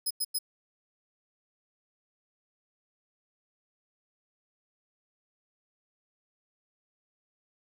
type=tone bursts; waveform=10% pulse; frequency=5080 Hz; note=D#8; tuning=35 cents sharp; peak=-22 dBFS; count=3; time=0.06-0.389 s; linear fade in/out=10 ms; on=47 ms; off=94 ms; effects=none